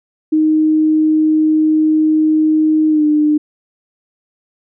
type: tone with pitch glide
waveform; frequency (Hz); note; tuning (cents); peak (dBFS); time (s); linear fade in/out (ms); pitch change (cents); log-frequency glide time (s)
sine; 311.1 to 301.2; D#4 to D4; 0 to +44; -9; 0.32-3.38; 10; -56; 2.89-3.04
effects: none